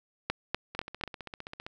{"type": "two click trains", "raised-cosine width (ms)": 0.3, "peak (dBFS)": [-24, -12], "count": [15, 4], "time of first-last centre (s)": [[0.75, 1.665], [0.3, 1.037]], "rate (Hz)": [15.3, 4.07], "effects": []}